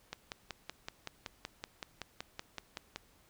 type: click train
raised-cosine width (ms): 0.2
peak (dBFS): -22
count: 16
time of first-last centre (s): 0.13-2.96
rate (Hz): 5.3
effects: pink hiss -66 dBFS RMS until 3.29 s